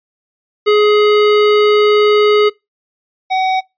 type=tone pair in turn; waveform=square; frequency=419.4 / 753.8 Hz; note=G#4 / F#5; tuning=+17 / +32 cents; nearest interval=minor seventh; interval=1015 cents; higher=second; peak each=-8 / -13 dBFS; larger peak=first; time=0.66-2.5 / 3.3-3.61 s; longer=first; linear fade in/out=20 ms; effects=noise-tail reverb RT60 0.2 s tail -23 dB re dry + resampled to 11025 Hz